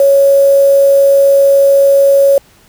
sine tone with quantisation, 554.4 Hz, C#5, in tune, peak -4 dBFS, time 0-2.38 s, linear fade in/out 2 ms, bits 4, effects pink hiss -46 dBFS RMS until 2.68 s

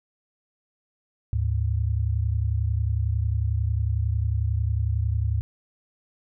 sine tone pair together, 75 / 106.07 Hz, D2 / G#2, +37 / +37 cents, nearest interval tritone, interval 600 cents, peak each -24 dBFS, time 1.33-5.41 s, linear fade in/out 0 ms, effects none

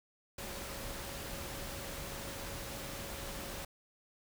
sine tone in noise, 554.4 Hz, C#5, in tune, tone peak -51 dBFS, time 0.38-3.65 s, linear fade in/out 5 ms, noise pink, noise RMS -43 dBFS, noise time 0.38-3.65 s, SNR -11 dB, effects none

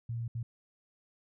sine tone bursts at uneven times, 116.54 Hz, A#2, in tune, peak -33 dBFS, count 2, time 0.09-0.28 / 0.35-0.43 s, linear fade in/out 5 ms, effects none

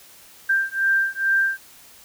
sine beating tone pair, 1578 / 1580.3 Hz, G6 / G6, +11 / +14 cents, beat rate 2.3 Hz, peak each -21 dBFS, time 0.49-1.58 s, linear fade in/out 10 ms, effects white hiss -48 dBFS RMS until 2.04 s

